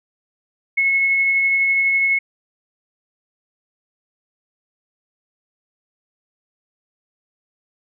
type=tone with tremolo; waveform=sine; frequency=2185 Hz; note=C#7; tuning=26 cents flat; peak=-13 dBFS; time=0.77-2.19 s; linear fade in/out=10 ms; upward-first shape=triangle; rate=12 Hz; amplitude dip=25%; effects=none